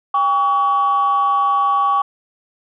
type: tone pair together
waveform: sine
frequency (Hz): 800 / 1131.4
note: G5 / C#6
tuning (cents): +35 / +35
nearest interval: tritone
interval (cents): 600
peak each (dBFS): -18 / -13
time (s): 0.14-2.02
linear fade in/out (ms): 5
effects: tanh soft clip ceiling -8 dBFS